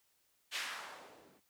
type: noise with low-pass filter sweep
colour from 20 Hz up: violet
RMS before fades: -45 dBFS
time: 0.51-1.42 s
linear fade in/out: 50 ms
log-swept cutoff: 2800 to 220 Hz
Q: 1.2
effects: white hiss -75 dBFS RMS until 1.49 s